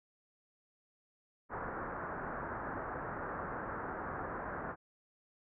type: low-pass noise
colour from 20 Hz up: white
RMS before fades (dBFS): -41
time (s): 1.49-4.76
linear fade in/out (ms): 50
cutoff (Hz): 1600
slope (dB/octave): 48
effects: none